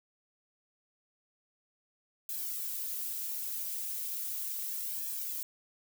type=noise with flanger; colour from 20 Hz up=violet; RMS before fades=-37 dBFS; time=2.29-5.43 s; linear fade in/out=2 ms; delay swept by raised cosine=1.2 to 5.2 ms; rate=0.36 Hz; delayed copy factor=+0.7; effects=none